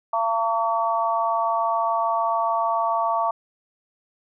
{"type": "harmonic tone", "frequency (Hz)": 226.9, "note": "A#3", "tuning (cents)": -47, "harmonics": [3, 4, 5], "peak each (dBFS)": [-24, -24, -24], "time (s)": [0.13, 3.31], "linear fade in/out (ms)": 5, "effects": []}